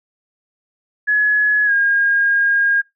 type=tone with pitch glide; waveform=sine; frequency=1693 to 1623.1 Hz; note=G#6 to G#6; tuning=+33 to -40 cents; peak=-12 dBFS; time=1.07-2.82 s; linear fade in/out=20 ms; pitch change=-73 cents; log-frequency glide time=1.65-1.72 s; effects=noise-tail reverb RT60 0.2 s tail -23 dB re dry